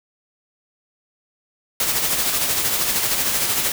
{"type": "noise with tremolo", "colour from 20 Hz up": "white", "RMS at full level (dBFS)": -19, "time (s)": [1.8, 3.72], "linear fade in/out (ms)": 2, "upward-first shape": "sine", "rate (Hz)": 13, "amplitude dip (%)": 40, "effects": []}